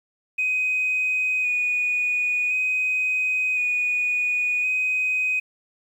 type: tone with vibrato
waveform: sine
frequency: 2489 Hz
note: D#7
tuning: in tune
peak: -19 dBFS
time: 0.38-5.4 s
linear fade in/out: 10 ms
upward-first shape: square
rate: 0.47 Hz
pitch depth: 15 cents each way
effects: tanh soft clip ceiling -16 dBFS + 9-bit